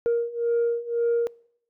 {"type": "beating tone pair", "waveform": "sine", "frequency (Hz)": [468.3, 470.2], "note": ["A#4", "A#4"], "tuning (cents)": [8, 15], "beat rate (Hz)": 1.9, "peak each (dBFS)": [-24, -22], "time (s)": [0.06, 1.27], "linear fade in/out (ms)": 0, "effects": ["noise-tail reverb RT60 0.7 s tail -25 dB re dry", "tanh soft clip ceiling -17 dBFS"]}